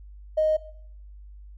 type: tone with tanh clipping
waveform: triangle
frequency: 622.3 Hz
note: D#5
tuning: in tune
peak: -18 dBFS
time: 0.37-0.57 s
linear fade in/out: 10 ms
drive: 2 dB
effects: noise-tail reverb RT60 0.6 s tail -17 dB re dry + added 50 Hz sine -42 dBFS peak until 1.57 s